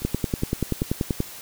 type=two click trains; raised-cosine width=3 ms; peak=-24 / -9 dBFS; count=3 / 13; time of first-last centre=0.02-0.826 / 0.05-1.204 s; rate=2.48 / 10.4 Hz; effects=white hiss -40 dBFS RMS until 1.41 s